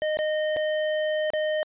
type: tone with dropouts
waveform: square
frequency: 616 Hz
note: D#5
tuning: 17 cents flat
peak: -24 dBFS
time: 0.02-1.63 s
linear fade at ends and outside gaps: 0 ms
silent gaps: 0.171-0.189 / 0.563-0.568 / 1.303-1.335 s
effects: resampled to 8000 Hz